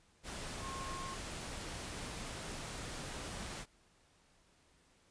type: tone in noise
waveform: sine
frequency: 1075 Hz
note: C6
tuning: 47 cents sharp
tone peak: -44 dBFS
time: 0.6-1.18 s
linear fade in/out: 50 ms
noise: pink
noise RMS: -44 dBFS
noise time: 0.23-3.66 s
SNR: -3 dB
effects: pink hiss -69 dBFS RMS until 5.1 s + resampled to 22050 Hz